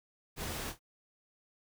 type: noise with echo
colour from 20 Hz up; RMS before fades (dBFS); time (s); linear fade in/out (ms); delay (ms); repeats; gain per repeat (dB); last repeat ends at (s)
pink; -39; 0.36-0.74; 50; 27; 2; -10; 0.794
effects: none